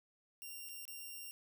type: tone with dropouts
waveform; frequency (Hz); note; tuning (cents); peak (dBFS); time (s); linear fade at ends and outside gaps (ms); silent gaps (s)
5% pulse; 2774; F7; -12; -37; 0.42-1.31; 0; 0.689-0.693 / 0.853-0.879
effects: 13-bit